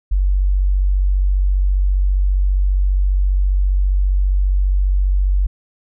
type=tone; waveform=sine; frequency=47.43 Hz; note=F#1; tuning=44 cents sharp; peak=-12 dBFS; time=0.11-5.47 s; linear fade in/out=10 ms; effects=none